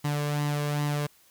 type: tone with flanger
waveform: sawtooth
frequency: 146.83 Hz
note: D3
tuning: in tune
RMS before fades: -28 dBFS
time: 0.04-1.07 s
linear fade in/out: 10 ms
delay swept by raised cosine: 1 to 1.85 ms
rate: 2.5 Hz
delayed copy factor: +0.5
effects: white hiss -60 dBFS RMS until 1.3 s